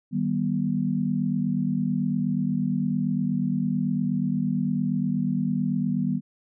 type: chord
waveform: sine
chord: Eb augmented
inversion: none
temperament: just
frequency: 155.56 / 194.45 / 243.1 Hz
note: Eb3 / G3 / B3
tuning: 0 / -14 / -27 cents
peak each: -28 / -26 / -26 dBFS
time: 0.11-6.21 s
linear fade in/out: 50 ms
effects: none